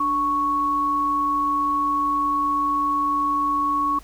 sine tone pair together, 293.3 / 1108.7 Hz, D4 / C#6, -2 / 0 cents, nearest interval octave + major seventh, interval 2302 cents, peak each -29 / -19 dBFS, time 0-3.99 s, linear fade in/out 5 ms, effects added 50 Hz sine -44 dBFS peak until 4.03 s + pink hiss -50 dBFS RMS until 4.03 s

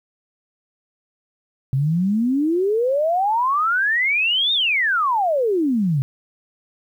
sine exponential two-way sweep, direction up then down, 129.1 to 3729 to 129.1 Hz, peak -16 dBFS, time 1.73-6.02 s, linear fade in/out 0 ms, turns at 4.53 s, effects 9-bit

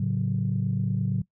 sine chord, F# minor, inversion first, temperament equal, 110 / 138.59 / 185 Hz, A2 / C#3 / F#3, 0 / 0 / 0 cents, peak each -27 dBFS, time 0-1.22 s, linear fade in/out 5 ms, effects noise-tail reverb RT60 0.1 s tail -20 dB re dry + tanh soft clip ceiling -15 dBFS

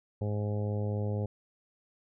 harmonic tone, 104.1 Hz, G#2, 5 cents sharp, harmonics 1 / 2 / 3 / 4 / 5 / 6 / 7 / 8, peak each -30 / -38 / -45 / -40 / -40 / -48 / -50 / -51 dBFS, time 0.21-1.26 s, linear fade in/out 5 ms, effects none

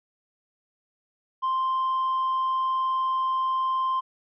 sine tone with tanh clipping, 1046.5 Hz, C6, in tune, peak -23 dBFS, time 1.42-4.01 s, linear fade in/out 20 ms, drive 1 dB, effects none

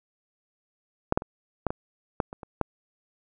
clicks, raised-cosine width 1 ms, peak -7 / -7 / -22 / -10 / -15 / -9 / -23 / -25 / -9 dBFS, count 9, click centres 1.124 / 1.175 / 1.221 / 1.667 / 1.705 / 2.202 / 2.329 / 2.432 / 2.613 s, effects none

